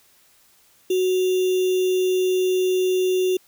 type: tone with sample-and-hold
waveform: sine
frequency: 370 Hz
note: F#4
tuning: in tune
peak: -17 dBFS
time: 0.9-3.37 s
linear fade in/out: 5 ms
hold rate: 3150 Hz
effects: white hiss -57 dBFS RMS until 3.47 s